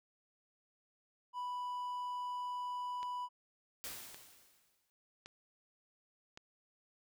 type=tone; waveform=triangle; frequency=987.8 Hz; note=B5; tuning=in tune; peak=-36 dBFS; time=1.33-3.29 s; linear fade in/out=50 ms
type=click train; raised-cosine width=0.2 ms; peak=-32 dBFS; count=4; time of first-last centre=3.03-6.374 s; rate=0.897 Hz
type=noise with exponential decay; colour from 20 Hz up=white; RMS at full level=-43 dBFS; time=3.84-4.9 s; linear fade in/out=0 ms; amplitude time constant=230 ms
effects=none